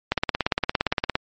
click train, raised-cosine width 0.3 ms, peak -4 dBFS, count 19, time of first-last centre 0.12-1.154 s, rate 17.4 Hz, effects MP3 32 kbps

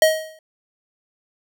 square tone with exponential decay, 631 Hz, D#5, 24 cents sharp, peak -9 dBFS, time 0.02-0.39 s, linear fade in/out 2 ms, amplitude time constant 80 ms, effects none

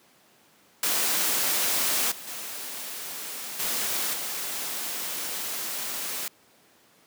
white noise with level steps, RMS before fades -25 / -41 / -36 / -28 / -32 dBFS, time 0.83-6.28 s, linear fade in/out 2 ms, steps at 2.11 / 2.27 / 3.59 / 4.13 s, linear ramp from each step 10 ms, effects pink hiss -59 dBFS RMS until 7.06 s + high-pass 200 Hz 12 dB/octave

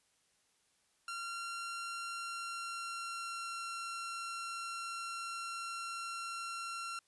sawtooth tone with pitch glide, 1376 to 1365.7 Hz, F6 to F6, -26 to -39 cents, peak -36 dBFS, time 1.08-6.99 s, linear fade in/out 2 ms, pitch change -13 cents, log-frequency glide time 2.14-3.67 s, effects white hiss -74 dBFS RMS until 7.07 s + resampled to 24000 Hz

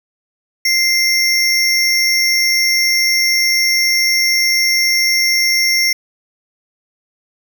square tone pair together, 2093 / 5514 Hz, C7 / F8, 0 / -23 cents, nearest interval octave + perfect fourth, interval 1677 cents, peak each -15 dBFS, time 0.65-5.93 s, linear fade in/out 5 ms, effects 8-bit

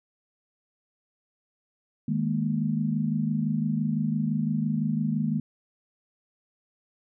sine chord, D# suspended fourth, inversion none, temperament just, 155.56 / 207.4 / 233.3 Hz, D#3 / G#3 / A#3, 0 / -2 / +2 cents, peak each -28 dBFS, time 2.08-5.4 s, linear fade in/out 5 ms, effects none

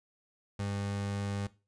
30% pulse tone, 100.4 Hz, G2, 42 cents sharp, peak -30 dBFS, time 0.59-1.47 s, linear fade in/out 5 ms, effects noise-tail reverb RT60 0.3 s tail -18 dB re dry + resampled to 22050 Hz

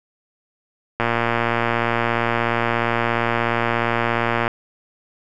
click train, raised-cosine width 0.5 ms, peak -4 dBFS, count 408, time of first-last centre 1-4.479 s, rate 117 Hz, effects none

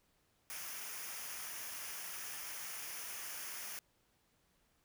white noise with comb filter, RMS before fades -45 dBFS, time 0.5-3.79 s, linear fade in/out 0 ms, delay 0.25 ms, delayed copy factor -0.6, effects pink hiss -75 dBFS RMS until 4.84 s

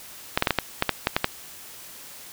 clicks, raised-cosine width 0.3 ms, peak -3 dBFS, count 10, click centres 0.375 / 0.424 / 0.472 / 0.507 / 0.587 / 0.824 / 0.893 / 1.071 / 1.165 / 1.244 s, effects white hiss -43 dBFS RMS until 2.32 s

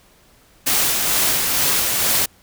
white noise with tremolo, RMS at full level -17 dBFS, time 0.66-2.26 s, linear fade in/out 10 ms, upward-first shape sine, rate 2.2 Hz, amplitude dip 30%, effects pink hiss -53 dBFS RMS until 2.42 s

